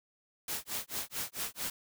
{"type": "noise with tremolo", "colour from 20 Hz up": "white", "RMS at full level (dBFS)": -35, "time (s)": [0.48, 1.7], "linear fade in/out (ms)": 2, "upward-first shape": "sine", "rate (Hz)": 4.5, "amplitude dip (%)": 100, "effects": []}